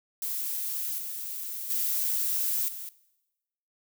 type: noise with level steps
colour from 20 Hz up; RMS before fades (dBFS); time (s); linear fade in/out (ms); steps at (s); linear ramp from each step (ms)
violet; -32 / -36 / -28 / -39; 0.22-2.89; 2; 0.98 / 1.7 / 2.68; 5
effects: noise-tail reverb RT60 1.0 s tail -20 dB re dry